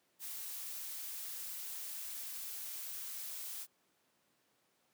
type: noise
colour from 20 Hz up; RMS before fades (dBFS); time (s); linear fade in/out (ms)
blue; -44; 0.19-3.67; 50
effects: pink hiss -75 dBFS RMS until 4.93 s + high-pass 200 Hz 12 dB/octave